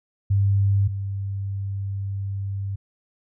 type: tone pair in turn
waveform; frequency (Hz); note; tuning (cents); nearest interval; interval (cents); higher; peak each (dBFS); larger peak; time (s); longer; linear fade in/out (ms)
sine; 99.2 / 98.51; G2 / G2; +21 / +9; unison; 12; first; -16 / -25; first; 0.3-0.88 / 0.88-2.76; second; 10
effects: none